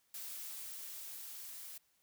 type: noise with level ramp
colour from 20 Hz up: blue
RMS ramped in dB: -45 to -49 dBFS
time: 0.14-1.78 s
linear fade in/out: 5 ms
effects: white hiss -75 dBFS RMS until 2.02 s